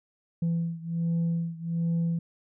sine beating tone pair, 167.1 / 168.4 Hz, E3 / E3, +24 / +37 cents, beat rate 1.3 Hz, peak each -26 / -28 dBFS, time 0.42-2.19 s, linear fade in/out 5 ms, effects tanh soft clip ceiling -22 dBFS

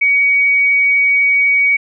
sine tone, 2254 Hz, C#7, 28 cents sharp, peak -9 dBFS, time 0.01-1.77 s, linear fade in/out 10 ms, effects none

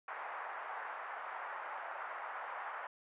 pink band-pass noise, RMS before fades -44 dBFS, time 0.08-2.87 s, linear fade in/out 2 ms, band 740 to 1700 Hz, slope 24 dB/octave, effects resampled to 8000 Hz

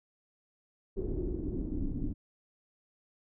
brown noise with low-pass filter sweep, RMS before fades -34 dBFS, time 0.96-2.14 s, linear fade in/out 20 ms, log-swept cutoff 390 to 260 Hz, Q 6.7, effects none

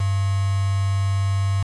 sine tone with quantisation, 98 Hz, G2, in tune, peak -18 dBFS, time 0-1.63 s, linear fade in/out 5 ms, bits 5, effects resampled to 22050 Hz

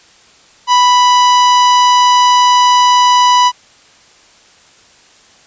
45% pulse tone, 987.8 Hz, B5, in tune, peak -6 dBFS, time 0.67-3.52 s, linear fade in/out 50 ms, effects white hiss -45 dBFS RMS until 5.46 s + resampled to 16000 Hz

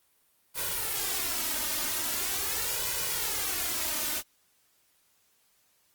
white noise with flanger, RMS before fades -31 dBFS, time 0.54-4.23 s, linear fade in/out 50 ms, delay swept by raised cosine 2 to 3.3 ms, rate 0.42 Hz, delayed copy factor +0.7, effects white hiss -68 dBFS RMS until 5.94 s + Opus 32 kbps

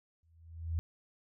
sine tone with exponential growth, 82.41 Hz, E2, in tune, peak -28 dBFS, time 0.23-0.79 s, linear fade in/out 0 ms, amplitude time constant 120 ms, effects none

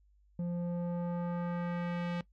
square tone with low-pass filter sweep, 173.9 Hz, F3, 7 cents flat, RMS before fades -35 dBFS, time 0.39-2.21 s, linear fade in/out 2 ms, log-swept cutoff 370 to 3300 Hz, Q 1.1, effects noise-tail reverb RT60 0.1 s tail -19 dB re dry + added 50 Hz sine -63 dBFS peak until 2.32 s

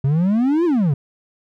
triangle exponential two-way sweep, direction up then down, 130.81 to 360.6 to 130.81 Hz, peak -12 dBFS, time 0.04-0.94 s, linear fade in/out 5 ms, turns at 0.65 s, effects none

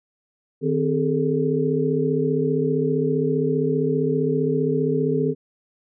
sine tone cluster, 154.1 / 259.5 / 408.7 / 443.9 Hz, D#3 / C4 / G#4 / A4, -16 / -14 / -28 / +15 cents, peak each -24 dBFS, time 0.61-5.35 s, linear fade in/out 50 ms, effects none

